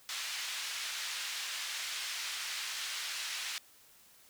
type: band-pass noise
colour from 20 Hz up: white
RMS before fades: -39 dBFS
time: 0.09-3.58 s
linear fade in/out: 0 ms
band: 1600 to 4900 Hz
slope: 12 dB/octave
effects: white hiss -61 dBFS RMS until 4.29 s